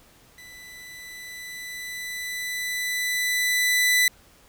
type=tone with level ramp; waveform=sawtooth; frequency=1990 Hz; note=B6; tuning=13 cents sharp; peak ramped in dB=-40 to -13 dBFS; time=0.38-4.08 s; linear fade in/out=2 ms; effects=pink hiss -55 dBFS RMS until 4.48 s